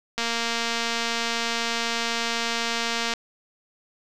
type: click train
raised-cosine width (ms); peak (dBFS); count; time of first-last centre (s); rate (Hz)
0.2; -9; 687; 0.18-3.137; 232
effects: none